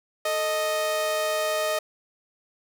sawtooth tone pair together, 440 / 622.3 Hz, A4 / D#5, 0 / 0 cents, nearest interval tritone, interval 600 cents, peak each -30 / -20 dBFS, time 0.25-1.79 s, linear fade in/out 5 ms, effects none

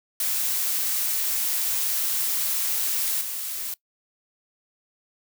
blue noise with level steps, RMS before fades -25 / -31 dBFS, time 0.2-3.74 s, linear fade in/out 2 ms, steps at 3.21 s, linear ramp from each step 2 ms, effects noise-tail reverb RT60 0.1 s tail -21 dB re dry

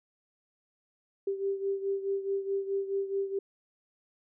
sine beating tone pair, 392 / 396.7 Hz, G4 / G4, 0 / +21 cents, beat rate 4.7 Hz, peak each -30 / -35 dBFS, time 1.27-3.39 s, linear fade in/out 5 ms, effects none

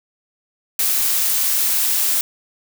blue noise, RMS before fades -18 dBFS, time 0.79-2.21 s, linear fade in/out 2 ms, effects none

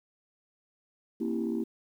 sine chord, A# diminished seventh, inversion none, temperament equal with one note detuned, 233.1 / 270.1 / 329.6 / 392 Hz, A#3 / C#4 / E4 / G4, 0 / -45 / 0 / 0 cents, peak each -31 / -36 / -32 / -36 dBFS, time 1.2-1.64 s, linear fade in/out 10 ms, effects tanh soft clip ceiling -21 dBFS + 10-bit

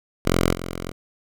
5% pulse tone with level steps, 43.65 Hz, F1, in tune, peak -6 / -18 dBFS, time 0.25-0.92 s, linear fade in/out 10 ms, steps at 0.52 s, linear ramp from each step 20 ms, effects none

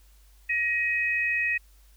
sine tone pair together, 1892 / 2526 Hz, A#6 / D#7, +25 / +26 cents, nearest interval perfect fourth, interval 501 cents, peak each -26 dBFS, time 0.49-1.58 s, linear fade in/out 10 ms, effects added 50 Hz sine -53 dBFS peak until 1.96 s + white hiss -63 dBFS RMS until 1.96 s

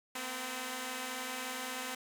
5% pulse tone cluster, 232.6 / 256.1 / 775 / 919 / 1014 Hz, A#3 / C4 / G5 / A#5 / B5, -4 / -37 / -20 / -25 / +45 cents, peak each -35 / -28 / -37 / -37 / -35 dBFS, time 0.15-1.95 s, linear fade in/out 5 ms, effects none

